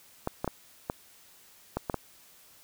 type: clicks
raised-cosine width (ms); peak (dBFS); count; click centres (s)
1; -15; 7; 0.274 / 0.445 / 0.477 / 0.899 / 1.77 / 1.898 / 1.943
effects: white hiss -57 dBFS RMS until 2.63 s